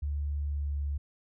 sine tone with pitch glide, 72.5 to 71.63 Hz, D2 to D2, -22 to -43 cents, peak -29 dBFS, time 0.02-0.98 s, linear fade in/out 10 ms, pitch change -21 cents, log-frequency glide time 0.45-0.76 s, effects none

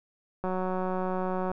click train, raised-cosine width 1 ms, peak -18 dBFS, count 200, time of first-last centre 0.44-1.516 s, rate 185 Hz, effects none

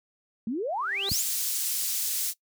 sine exponential sweep, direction up, 207.7 to 7620 Hz, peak -27 dBFS, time 0.47-1.22 s, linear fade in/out 2 ms
sawtooth tone with exponential growth, 394.4 Hz, G4, 11 cents sharp, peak -27 dBFS, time 0.69-1.09 s, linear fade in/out 0 ms, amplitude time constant 85 ms
pink high-pass noise, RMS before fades -29 dBFS, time 1.08-2.34 s, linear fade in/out 50 ms, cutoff 6400 Hz, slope 12 dB/octave
click, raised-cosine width 5 ms, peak -18 dBFS, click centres 1.117 s
effects noise-tail reverb RT60 0.1 s tail -21 dB re dry + high-pass 60 Hz 12 dB/octave

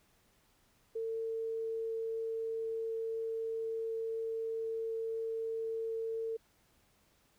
sine tone, 450.5 Hz, A4, 41 cents sharp, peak -34 dBFS, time 0.95-6.37 s, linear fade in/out 10 ms, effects pink hiss -70 dBFS RMS until 7.38 s

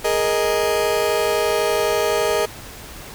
35% pulse chord, Ab suspended second, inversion none, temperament just, 415.3 / 467.2 / 623 Hz, Ab4 / Bb4 / Eb5, 0 / +4 / +2 cents, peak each -20 dBFS, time 0.04-2.46 s, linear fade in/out 10 ms, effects pink hiss -37 dBFS RMS until 3.14 s

